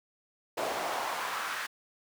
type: noise with high-pass filter sweep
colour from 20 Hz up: brown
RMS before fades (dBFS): -34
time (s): 0.57-1.67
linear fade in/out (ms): 10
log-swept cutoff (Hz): 570 to 1500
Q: 1.9
effects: none